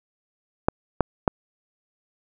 clicks, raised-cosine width 1 ms, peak -3 dBFS, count 3, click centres 0.685 / 1.007 / 1.278 s, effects none

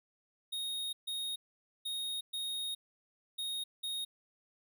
square tone bursts at uneven times, 3729 Hz, A#7, in tune, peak -36 dBFS, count 6, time 0.52-0.93 / 1.07-1.36 / 1.85-2.21 / 2.33-2.75 / 3.38-3.64 / 3.83-4.05 s, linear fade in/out 10 ms, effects none

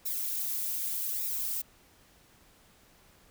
violet noise with flanger, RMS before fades -33 dBFS, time 0.05-1.62 s, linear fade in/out 10 ms, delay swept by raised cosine 0.65 to 4.35 ms, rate 0.84 Hz, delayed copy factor -0.85, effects pink hiss -61 dBFS RMS until 3.3 s

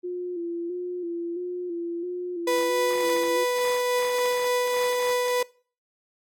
sine tone with vibrato, 349.2 Hz, F4, in tune, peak -28 dBFS, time 0.03-3.45 s, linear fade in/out 20 ms, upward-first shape square, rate 1.5 Hz, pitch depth 41 cents each way
35% pulse tone with tremolo, 493.9 Hz, B4, in tune, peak -19 dBFS, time 2.47-5.43 s, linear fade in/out 5 ms, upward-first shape triangle, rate 3.5 Hz, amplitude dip 25%
effects noise-tail reverb RT60 0.4 s tail -22 dB re dry + AAC 64 kbps

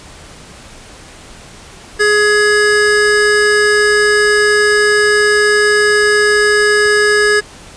square tone pair together, 417.9 / 1678.9 Hz, G#4 / G#6, +11 / +18 cents, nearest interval 2 octaves, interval 2407 cents, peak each -12 dBFS, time 1.99-7.41 s, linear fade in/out 20 ms, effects pink hiss -36 dBFS RMS until 7.76 s + resampled to 22050 Hz

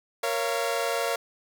sawtooth chord, Bb minor, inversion none, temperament equal with one note detuned, 466.2 / 554.4 / 684.9 Hz, Bb4 / Db5 / F5, 0 / 0 / -34 cents, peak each -26 dBFS, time 0.23-1.16 s, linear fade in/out 5 ms, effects none

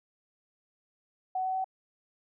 sine tone with pitch steps, 748 / 752.8 / 757.6 Hz, F#5 / F#5 / F#5, +19 / +30 / +41 cents, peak -28 dBFS, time 1.35-1.644 s, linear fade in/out 5 ms, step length 98 ms, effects none

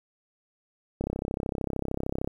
click train, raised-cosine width 2 ms, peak -16 dBFS, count 43, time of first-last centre 1.01-2.275 s, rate 33.2 Hz, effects 9-bit

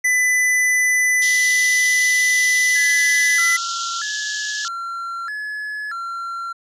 square tone, 2000 Hz, B6, 21 cents sharp, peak -15 dBFS, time 0.04-3.57 s, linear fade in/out 10 ms
white band-pass noise, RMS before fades -28 dBFS, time 1.22-4.68 s, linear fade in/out 0 ms, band 2900 to 7100 Hz, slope 96 dB/octave
triangle tone with vibrato, 1527 Hz, G6, 46 cents flat, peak -23 dBFS, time 2.75-6.53 s, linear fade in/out 10 ms, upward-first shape square, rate 0.79 Hz, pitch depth 190 cents each way
effects low-pass 12000 Hz 12 dB/octave

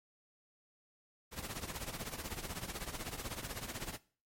pink noise with tremolo, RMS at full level -39 dBFS, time 1.31-3.99 s, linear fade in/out 50 ms, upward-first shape triangle, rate 16 Hz, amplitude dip 85%, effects noise-tail reverb RT60 0.4 s tail -19 dB re dry + MP3 64 kbps

